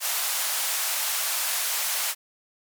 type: band-pass noise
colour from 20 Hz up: white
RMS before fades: -27 dBFS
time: 0-2.15 s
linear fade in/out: 50 ms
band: 640 to 16000 Hz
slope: 24 dB/octave
effects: none